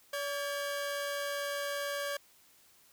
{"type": "tone pair together", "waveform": "sawtooth", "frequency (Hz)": [570.6, 1614], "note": ["C#5", "G#6"], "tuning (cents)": [50, -50], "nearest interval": "octave + tritone", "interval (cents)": 1800, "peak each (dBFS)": [-31, -36], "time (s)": [0.13, 2.17], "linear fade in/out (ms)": 5, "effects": ["white hiss -63 dBFS RMS until 2.92 s"]}